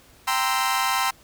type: chord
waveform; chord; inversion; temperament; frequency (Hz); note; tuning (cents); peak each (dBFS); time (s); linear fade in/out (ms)
sawtooth; C dominant seventh; second; equal with one note detuned; 784 / 932.3 / 1038.1 / 1318.5; G5 / Bb5 / C6 / E6; 0 / 0 / -14 / 0; -23 / -24 / -21 / -24; 0.27-1.11; 10
effects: pink hiss -53 dBFS RMS until 1.23 s